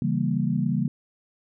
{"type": "chord", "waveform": "sine", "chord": "C# diminished seventh", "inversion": "none", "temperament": "equal", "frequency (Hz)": [138.59, 164.81, 196, 233.1], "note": ["C#3", "E3", "G3", "Bb3"], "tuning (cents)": [0, 0, 0, 0], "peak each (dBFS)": -27, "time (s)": [0.02, 0.88], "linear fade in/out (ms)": 2, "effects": []}